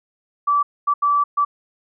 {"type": "tone bursts at uneven times", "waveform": "sine", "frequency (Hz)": 1157, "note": "D6", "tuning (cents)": -26, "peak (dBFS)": -14, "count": 4, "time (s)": [[0.47, 0.63], [0.87, 0.94], [1.02, 1.24], [1.37, 1.45]], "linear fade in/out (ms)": 10, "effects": []}